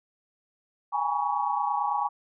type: tone cluster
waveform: sine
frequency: 811 / 840 / 961 / 1124 Hz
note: G#5 / G#5 / B5 / C#6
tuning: -41 / +19 / -48 / +24 cents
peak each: -30 dBFS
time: 0.92-2.09 s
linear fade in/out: 20 ms
effects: none